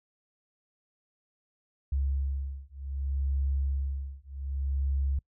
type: beating tone pair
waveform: sine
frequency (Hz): 68.2 / 68.85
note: C#2 / C#2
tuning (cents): -28 / -11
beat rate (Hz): 0.65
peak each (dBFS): -31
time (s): 1.92-5.19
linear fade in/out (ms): 5
effects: noise-tail reverb RT60 0.1 s tail -25 dB re dry